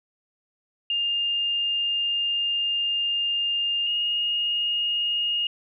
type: tone pair in turn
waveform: sine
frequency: 2812 / 2853 Hz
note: F7 / F7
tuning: +11 / +36 cents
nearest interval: unison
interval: 25 cents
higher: second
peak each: -22 dBFS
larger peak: neither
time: 0.9-3.87 / 3.87-5.47 s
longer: first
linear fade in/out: 2 ms
effects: none